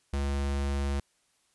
square tone, 69.9 Hz, C#2, 15 cents sharp, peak -28 dBFS, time 0.13-1 s, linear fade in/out 5 ms, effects white hiss -70 dBFS RMS until 1.54 s + resampled to 24000 Hz

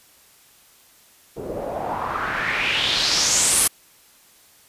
white noise with low-pass filter sweep, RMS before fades -22 dBFS, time 1.36-3.68 s, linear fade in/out 10 ms, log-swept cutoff 390 to 11000 Hz, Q 3.5, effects white hiss -53 dBFS RMS until 4.68 s + resampled to 32000 Hz

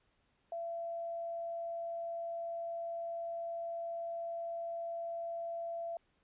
sine tone, 675 Hz, E5, 41 cents sharp, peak -37 dBFS, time 0.52-5.97 s, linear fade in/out 2 ms, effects pink hiss -75 dBFS RMS until 6.23 s + resampled to 8000 Hz

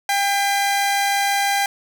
sawtooth tone pair together, 798 / 2018 Hz, G5 / B6, +31 / +37 cents, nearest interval octave + major third, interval 1606 cents, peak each -14 / -22 dBFS, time 0.09-1.66 s, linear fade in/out 2 ms, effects none

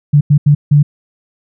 sine tone bursts at uneven times, 146.1 Hz, D3, 9 cents flat, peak -4 dBFS, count 4, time 0.13-0.21 / 0.3-0.38 / 0.46-0.55 / 0.71-0.83 s, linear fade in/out 10 ms, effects none

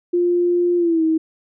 sine tone with pitch glide, 350.8 to 319.8 Hz, F4 to D#4, +8 to +48 cents, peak -14 dBFS, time 0.13-1.18 s, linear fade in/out 10 ms, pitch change -160 cents, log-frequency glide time 0.77-1.03 s, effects none

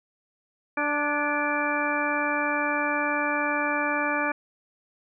harmonic tone with a mistuned harmonic, 293.7 Hz, D4, in tune, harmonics 1 / 2 / 3 / 4 / 5 / 6 / 8, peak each -31 / -31 / -31 / -31 / -31 / -31 / -31 dBFS, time 0.77-4.32 s, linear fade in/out 5 ms, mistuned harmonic 6, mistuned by -37 cents, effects none

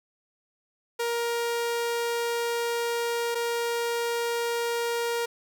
sawtooth tone pair in turn, 470 / 470 Hz, A#4 / A#4, +14 / +14 cents, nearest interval unison, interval 0 cents, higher neither, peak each -22 dBFS, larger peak neither, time 0.99-3.35 / 3.35-5.26 s, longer first, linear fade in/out 10 ms, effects none

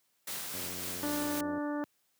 white noise with tremolo, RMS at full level -38 dBFS, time 0.27-1.41 s, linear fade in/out 5 ms, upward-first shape sine, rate 3.7 Hz, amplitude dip 25%
click train, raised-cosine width 2 ms, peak -33 dBFS, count 94, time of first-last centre 0.54-1.579 s, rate 89.5 Hz
harmonic tone, 293.7 Hz, D4, in tune, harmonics 1 / 2 / 3 / 4 / 5 / 6, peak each -33 / -39 / -43 / -45 / -47 / -49 dBFS, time 1.03-1.84 s, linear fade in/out 0 ms
effects white hiss -74 dBFS RMS until 2.19 s + high-pass 100 Hz 12 dB/octave

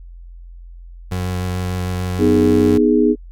30% pulse tone with vibrato, 90.9 Hz, F#2, 30 cents flat, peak -17 dBFS, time 1.11-2.78 s, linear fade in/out 10 ms, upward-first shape triangle, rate 6.7 Hz, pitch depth 16 cents each way
sine chord, G# minor, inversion first, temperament equal, 246.9 / 311.1 / 415.3 Hz, B3 / D#4 / G#4, 0 / 0 / 0 cents, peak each -15 dBFS, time 2.18-3.16 s, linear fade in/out 50 ms
effects added 43 Hz sine -34 dBFS peak until 3.31 s

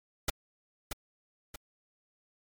pink noise with echo, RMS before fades -27 dBFS, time 0.28-0.3 s, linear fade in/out 5 ms, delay 630 ms, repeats 2, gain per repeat -7 dB, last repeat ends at 1.56 s, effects MP3 96 kbps

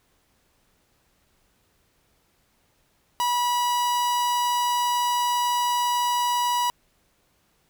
45% pulse tone, 974 Hz, B5, 24 cents flat, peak -21 dBFS, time 3.2-6.7 s, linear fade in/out 0 ms, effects pink hiss -66 dBFS RMS until 7.69 s

